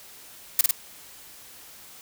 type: noise with echo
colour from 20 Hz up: blue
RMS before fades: -17 dBFS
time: 0.59-0.61 s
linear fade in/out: 2 ms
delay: 50 ms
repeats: 2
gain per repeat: -2 dB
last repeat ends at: 0.71 s
effects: white hiss -47 dBFS RMS until 2.01 s